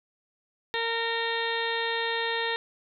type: harmonic tone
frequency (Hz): 460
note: A#4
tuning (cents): -23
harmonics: 1 / 2 / 3 / 4 / 5 / 6 / 7 / 8 / 9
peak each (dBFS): -32 / -33 / -41 / -31 / -40 / -40 / -40 / -34 / -42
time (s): 0.74-2.56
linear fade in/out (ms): 0
effects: none